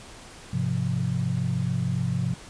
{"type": "chord", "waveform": "sine", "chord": "F minor", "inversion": "first", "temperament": "equal", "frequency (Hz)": [103.83, 130.81, 174.61], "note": ["Ab2", "C3", "F3"], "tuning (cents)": [0, 0, 0], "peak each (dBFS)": [-30, -26, -28], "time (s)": [0.53, 2.34], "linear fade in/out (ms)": 5, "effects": ["pink hiss -45 dBFS RMS until 2.49 s", "resampled to 22050 Hz"]}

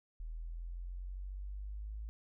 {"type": "exponential sweep", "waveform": "sine", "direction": "up", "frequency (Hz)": [39.67, 54], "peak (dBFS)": -40, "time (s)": [0.2, 2.09], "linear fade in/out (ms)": 0, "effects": []}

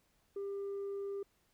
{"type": "tone", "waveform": "sine", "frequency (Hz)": 397.9, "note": "G4", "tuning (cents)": 26, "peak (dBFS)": -35, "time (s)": [0.36, 1.23], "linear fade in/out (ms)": 5, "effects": ["tanh soft clip ceiling -36 dBFS", "pink hiss -74 dBFS RMS until 1.53 s"]}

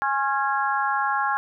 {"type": "harmonic tone with a mistuned harmonic", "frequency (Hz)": 276, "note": "C#4", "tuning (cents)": -7, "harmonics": [3, 4, 5, 6], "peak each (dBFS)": [-25, -26, -27, -28], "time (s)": [0.02, 1.37], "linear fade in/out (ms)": 0, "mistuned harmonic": 4, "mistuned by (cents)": -37, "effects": []}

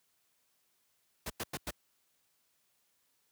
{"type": "noise bursts", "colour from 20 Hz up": "pink", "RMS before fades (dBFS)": -37, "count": 4, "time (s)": [1.26, 1.708], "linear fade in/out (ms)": 5, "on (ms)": 40, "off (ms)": 96, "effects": ["white hiss -75 dBFS RMS until 3.31 s", "high-pass 60 Hz 12 dB/octave"]}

